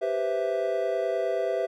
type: chord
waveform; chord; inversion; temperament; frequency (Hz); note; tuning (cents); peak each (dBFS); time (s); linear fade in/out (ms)
triangle; C major seventh; second; equal; 392 / 493.9 / 523.3 / 659.3; G4 / B4 / C5 / E5; 0 / 0 / 0 / 0; -29 / -29 / -30 / -26; 0.01-1.67; 20
effects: none